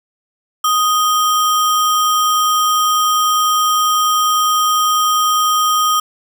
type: tone with sample-and-hold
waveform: sine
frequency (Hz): 1244.5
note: D#6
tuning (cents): 0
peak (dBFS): -11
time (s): 0.64-6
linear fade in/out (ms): 5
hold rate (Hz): 4410
effects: none